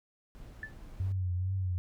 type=noise; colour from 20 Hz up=brown; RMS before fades=-48 dBFS; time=0.35-1.12 s; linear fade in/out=0 ms
type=tone with exponential decay; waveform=sine; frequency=1748 Hz; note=A6; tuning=12 cents flat; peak=-33 dBFS; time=0.63-0.74 s; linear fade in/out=2 ms; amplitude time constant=23 ms
type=tone with vibrato; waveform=sine; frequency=92.5 Hz; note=F#2; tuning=in tune; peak=-29 dBFS; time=1-1.78 s; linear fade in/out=0 ms; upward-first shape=triangle; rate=2.3 Hz; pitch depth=74 cents each way
effects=none

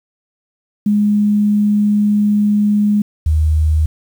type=tone pair in turn; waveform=sine; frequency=207.7 / 77.8 Hz; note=G#3 / D#2; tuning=0 / 0 cents; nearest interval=octave + perfect fourth; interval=1700 cents; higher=first; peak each=-10 dBFS; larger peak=neither; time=0.86-3.02 / 3.26-3.86 s; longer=first; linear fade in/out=5 ms; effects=7-bit

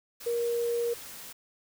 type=tone in noise; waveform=sine; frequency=472 Hz; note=A#4; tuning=22 cents sharp; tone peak=-26 dBFS; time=0.26-0.94 s; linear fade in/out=10 ms; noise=white; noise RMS=-44 dBFS; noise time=0.2-1.33 s; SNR=+15 dB; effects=none

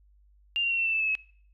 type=tone with pitch steps; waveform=sine; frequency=2794 / 2762 / 2730 / 2699 / 2668 / 2637 / 2607 / 2577 Hz; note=F7 / F7 / F7 / E7 / E7 / E7 / E7 / E7; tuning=0 / -20 / -40 / +40 / +20 / 0 / -20 / -40 cents; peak=-24 dBFS; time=0.56-1.152 s; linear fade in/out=0 ms; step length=74 ms; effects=noise-tail reverb RT60 0.6 s tail -23 dB re dry + added 50 Hz sine -57 dBFS peak until 1.53 s

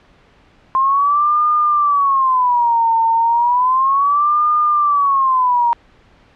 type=tone with vibrato; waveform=sine; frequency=1049 Hz; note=C6; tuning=4 cents sharp; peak=-11 dBFS; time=0.75-5.73 s; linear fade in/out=0 ms; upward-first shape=sine; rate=0.33 Hz; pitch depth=250 cents each way; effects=pink hiss -50 dBFS RMS until 6.35 s + low-pass 3000 Hz 12 dB/octave

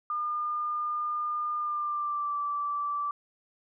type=tone with pitch glide; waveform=sine; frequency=1209 to 1163.1 Hz; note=D6 to D6; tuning=+50 to -17 cents; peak=-28 dBFS; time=0.1-3.11 s; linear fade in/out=2 ms; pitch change=-67 cents; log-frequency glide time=1.57-2.37 s; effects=none

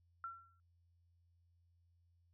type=tone with exponential decay; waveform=sine; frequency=1357 Hz; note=E6; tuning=50 cents sharp; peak=-40 dBFS; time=0.24-0.6 s; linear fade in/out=1 ms; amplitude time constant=78 ms; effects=added 86 Hz sine -70 dBFS peak until 2.33 s

